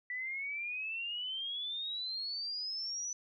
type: exponential sweep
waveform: sine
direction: up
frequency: 1961 to 6000 Hz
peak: -36 dBFS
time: 0.1-3.13 s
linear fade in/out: 2 ms
effects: none